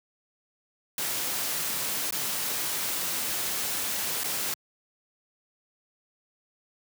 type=noise with dropouts; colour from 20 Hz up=white; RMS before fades=-30 dBFS; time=0.98-4.54 s; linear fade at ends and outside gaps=2 ms; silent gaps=2.108-2.123 / 4.236-4.242 s; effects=high-pass 100 Hz 12 dB/octave